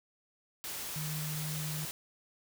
sine tone in noise, 153.2 Hz, D#3, 27 cents flat, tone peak -36 dBFS, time 0.96-1.85 s, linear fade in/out 0 ms, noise white, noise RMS -40 dBFS, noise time 0.64-1.91 s, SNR +1 dB, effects none

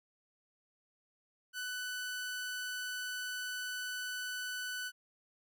sawtooth tone, 1495 Hz, F#6, 17 cents sharp, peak -34 dBFS, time 1.53-4.92 s, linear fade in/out 50 ms, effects none

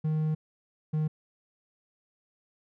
triangle tone pair in turn, 155.5 / 154.61 Hz, D#3 / D#3, -1 / -11 cents, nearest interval unison, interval 10 cents, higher first, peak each -23 dBFS, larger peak neither, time 0.04-0.35 / 0.93-1.08 s, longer first, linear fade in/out 10 ms, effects none

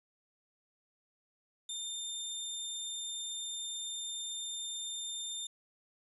25% pulse tone, 3609 Hz, A7, 43 cents sharp, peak -34 dBFS, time 1.69-5.47 s, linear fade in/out 5 ms, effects resampled to 32000 Hz

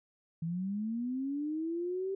sine linear sweep, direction up, 160 to 392 Hz, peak -32 dBFS, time 0.42-2.15 s, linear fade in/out 5 ms, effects none

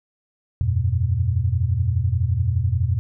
sine tone cluster, 84.2 / 95.9 / 120.9 Hz, E2 / G2 / B2, +37 / -37 / -36 cents, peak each -22 dBFS, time 0.61-2.99 s, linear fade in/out 0 ms, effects none

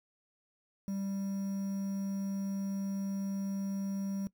triangle tone with quantisation, 196 Hz, G3, in tune, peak -31 dBFS, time 0.88-4.27 s, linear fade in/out 0 ms, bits 9, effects noise-tail reverb RT60 0.1 s tail -20 dB re dry

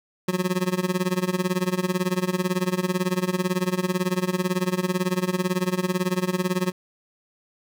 25% pulse tone with tremolo, 182.5 Hz, F#3, 24 cents flat, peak -15 dBFS, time 0.28-6.72 s, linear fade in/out 5 ms, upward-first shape sine, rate 18 Hz, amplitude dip 90%, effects none

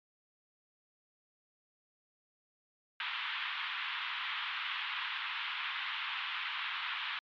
white band-pass noise, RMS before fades -38 dBFS, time 3-7.19 s, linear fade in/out 2 ms, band 950 to 3500 Hz, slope 48 dB/octave, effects MP3 96 kbps

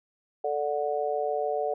sine chord, D major, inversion second, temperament just, 440.5 / 587.3 / 734.2 Hz, A4 / D5 / F#5, +2 / 0 / -14 cents, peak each -30 dBFS, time 0.44-1.74 s, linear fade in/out 5 ms, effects none

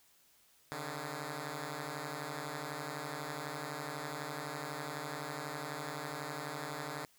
5% pulse beating tone pair, 138.59 / 150.59 Hz, C#3 / D3, 0 / +44 cents, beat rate 12 Hz, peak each -32 / -30 dBFS, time 0.72-7.05 s, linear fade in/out 0 ms, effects white hiss -67 dBFS RMS until 7.18 s

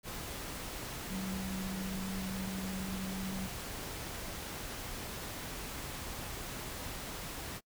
sine tone in noise, 190 Hz, F#3, 46 cents sharp, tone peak -37 dBFS, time 1.08-3.49 s, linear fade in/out 50 ms, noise pink, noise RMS -42 dBFS, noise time 0.03-7.61 s, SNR +2 dB, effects noise-tail reverb RT60 0.1 s tail -26 dB re dry

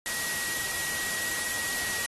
sine tone in noise, 1906 Hz, A#6, 38 cents sharp, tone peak -35 dBFS, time 0.06-2.06 s, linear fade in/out 0 ms, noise white, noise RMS -32 dBFS, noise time 0.06-2.06 s, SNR -6 dB, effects AAC 32 kbps

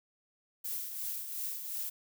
violet noise with tremolo, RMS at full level -36 dBFS, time 0.64-1.9 s, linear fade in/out 10 ms, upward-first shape triangle, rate 2.8 Hz, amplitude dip 55%, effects none

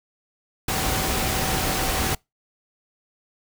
sine tone in noise, 763 Hz, G5, 47 cents flat, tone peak -32 dBFS, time 0.68-2.15 s, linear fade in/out 5 ms, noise pink, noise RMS -24 dBFS, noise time 0.68-2.15 s, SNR -11 dB, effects noise-tail reverb RT60 0.2 s tail -26 dB re dry

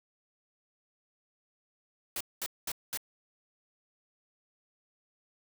white noise bursts, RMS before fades -35 dBFS, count 4, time 2.16-2.974 s, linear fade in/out 2 ms, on 46 ms, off 210 ms, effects none

